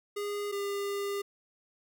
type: tone pair in turn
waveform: square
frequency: 410 / 401.8 Hz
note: G#4 / G4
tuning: -22 / +43 cents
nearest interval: unison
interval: 35 cents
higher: first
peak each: -33 / -32 dBFS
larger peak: second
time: 0.16-0.52 / 0.52-1.22 s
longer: second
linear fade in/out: 10 ms
effects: none